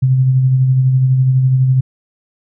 sine tone with tremolo, 130.3 Hz, C3, 7 cents flat, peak -7 dBFS, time 0.02-1.81 s, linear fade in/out 10 ms, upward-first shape sine, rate 12 Hz, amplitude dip 35%, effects none

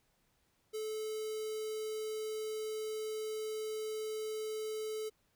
square tone with notch filter, 433.7 Hz, A4, 25 cents flat, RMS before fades -39 dBFS, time 0.73-5.1 s, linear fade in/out 20 ms, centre 1600 Hz, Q 0.7, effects pink hiss -75 dBFS RMS until 5.35 s

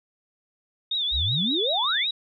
sine tone with vibrato, 3624 Hz, A#7, 50 cents flat, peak -23 dBFS, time 0.91-2.11 s, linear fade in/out 5 ms, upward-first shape triangle, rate 5.3 Hz, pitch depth 130 cents each way
sine exponential sweep, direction up, 53.4 to 2637 Hz, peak -25 dBFS, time 1.11-2.07 s, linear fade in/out 50 ms
effects none

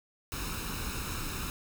pink noise with comb filter, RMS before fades -36 dBFS, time 0.32-1.5 s, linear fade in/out 0 ms, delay 0.76 ms, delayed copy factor +0.65, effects none

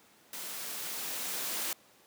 white noise with level ramp, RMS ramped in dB -41 to -34 dBFS, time 0.33-1.73 s, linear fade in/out 2 ms, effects pink hiss -61 dBFS RMS until 2.06 s + high-pass 200 Hz 12 dB/octave

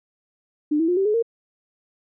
sine tone with pitch steps, 299.1 / 326.2 / 355.7 / 387.9 / 423 / 461.3 Hz, D4 / E4 / F4 / G4 / G#4 / A#4, +32 / -18 / +32 / -18 / +32 / -18 cents, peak -17 dBFS, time 0.71-1.226 s, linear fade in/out 10 ms, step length 86 ms, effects none

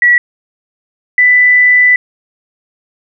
sine tone pair in turn, 1938 / 1987.9 Hz, B6 / B6, -33 / +11 cents, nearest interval unison, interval 44 cents, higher second, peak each -4 dBFS, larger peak neither, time 0.02-0.18 / 1.18-1.96 s, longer second, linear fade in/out 2 ms, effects none

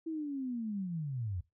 sine linear sweep, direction down, 329.6 to 82.41 Hz, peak -34 dBFS, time 0.06-1.41 s, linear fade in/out 10 ms, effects noise-tail reverb RT60 0.2 s tail -18 dB re dry

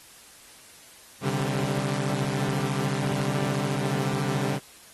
sawtooth chord, C suspended second, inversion none, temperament equal with one note detuned, 132.87 / 146.83 / 196 Hz, C3 / D3 / G3, +27 / 0 / 0 cents, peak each -25 / -26 / -27 dBFS, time 1.21-4.6 s, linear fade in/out 50 ms, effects white hiss -50 dBFS RMS until 4.93 s + AAC 32 kbps

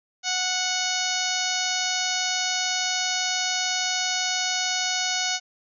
harmonic tone, 737 Hz, F#5, 7 cents flat, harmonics 1 / 2 / 3 / 4 / 5 / 6 / 7 / 8 / 9, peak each -32 / -32 / -32 / -32 / -32 / -32 / -32 / -32 / -32 dBFS, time 0.23-5.4 s, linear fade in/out 50 ms, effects none

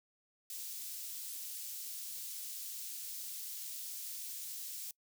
white high-pass noise, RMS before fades -44 dBFS, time 0.5-4.91 s, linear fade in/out 2 ms, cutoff 4500 Hz, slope 12 dB/octave, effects noise-tail reverb RT60 0.1 s tail -24 dB re dry

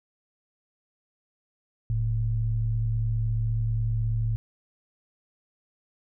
sine tone pair together, 41.91 / 111.3 Hz, E1 / A2, +29 / +20 cents, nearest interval octave + perfect fourth, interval 1691 cents, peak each -29 / -24 dBFS, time 1.9-4.36 s, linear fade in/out 0 ms, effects none

